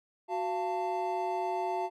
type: tone cluster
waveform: triangle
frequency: 370.1 / 690 / 886 Hz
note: F#4 / F5 / A5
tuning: 0 / -21 / +12 cents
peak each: -33 / -32 / -32 dBFS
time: 0.28-1.9 s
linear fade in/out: 50 ms
effects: none